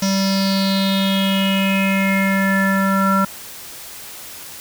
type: tone with low-pass filter sweep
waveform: square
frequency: 194.2 Hz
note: G3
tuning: 16 cents flat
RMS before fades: -17 dBFS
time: 0.02-3.25 s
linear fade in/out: 5 ms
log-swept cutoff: 5700 to 1300 Hz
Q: 6.8
effects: white hiss -35 dBFS RMS until 4.6 s